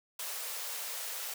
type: high-pass noise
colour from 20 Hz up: white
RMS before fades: -39 dBFS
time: 0.19-1.34 s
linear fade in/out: 5 ms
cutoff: 430 Hz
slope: 96 dB/octave
effects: none